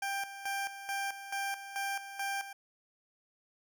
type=tone with tremolo; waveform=20% pulse; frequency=791 Hz; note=G5; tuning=15 cents sharp; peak=-28 dBFS; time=0.02-2.53 s; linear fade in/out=5 ms; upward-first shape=square; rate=2.3 Hz; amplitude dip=70%; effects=none